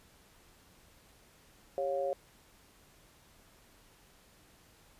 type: tone with amplitude modulation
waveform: sine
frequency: 551 Hz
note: C#5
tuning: 11 cents flat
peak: -26 dBFS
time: 1.78-2.13 s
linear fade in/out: 0 ms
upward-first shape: sine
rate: 156 Hz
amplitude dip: 95%
effects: pink hiss -62 dBFS RMS until 4.99 s + resampled to 32000 Hz